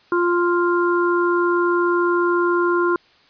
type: harmonic tone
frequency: 349.2 Hz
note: F4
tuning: in tune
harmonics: 1 / 3 / 4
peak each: -17 / -22 / -23 dBFS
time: 0.12-2.96 s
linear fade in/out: 2 ms
effects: white hiss -54 dBFS RMS until 3.29 s + resampled to 11025 Hz